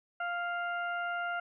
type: harmonic tone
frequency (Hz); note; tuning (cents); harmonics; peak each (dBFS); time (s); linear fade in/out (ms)
698.5; F5; 0; 1 / 2 / 3 / 4; -36 / -34 / -48 / -48; 0.2-1.4; 5
effects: none